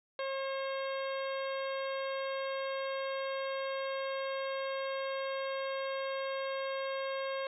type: harmonic tone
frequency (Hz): 539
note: C#5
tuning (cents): -49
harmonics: 1 / 2 / 3 / 4 / 5 / 6 / 7 / 8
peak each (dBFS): -35 / -41 / -45 / -47 / -49 / -51 / -52 / -53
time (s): 0.19-7.47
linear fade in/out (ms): 2
effects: none